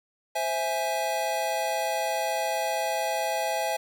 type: chord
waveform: square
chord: C augmented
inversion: none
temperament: equal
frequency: 523.3 / 659.3 / 830.6 Hz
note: C5 / E5 / G#5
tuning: 0 / 0 / 0 cents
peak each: -34 / -30 / -30 dBFS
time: 0.35-3.77 s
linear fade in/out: 10 ms
effects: 9-bit